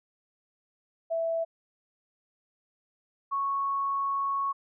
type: tone pair in turn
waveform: sine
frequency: 660 / 1105.8 Hz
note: E5 / C#6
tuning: +2 / -5 cents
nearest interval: major sixth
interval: 893 cents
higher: second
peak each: -26 dBFS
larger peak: neither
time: 1.1-1.45 / 3.31-4.53 s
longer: second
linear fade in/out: 20 ms
effects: none